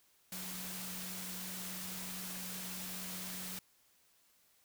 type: tone in noise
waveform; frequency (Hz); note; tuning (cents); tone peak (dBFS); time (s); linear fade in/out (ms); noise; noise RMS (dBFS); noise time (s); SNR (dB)
sine; 184.2; F#3; -7; -48; 0.32-3.59; 2; white; -44; 0.32-3.59; -7
effects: white hiss -70 dBFS RMS until 4.64 s